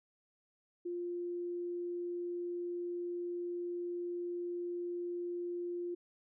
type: tone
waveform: sine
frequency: 350 Hz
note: F4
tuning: 4 cents sharp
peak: -36 dBFS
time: 0.85-5.95 s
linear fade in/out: 10 ms
effects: none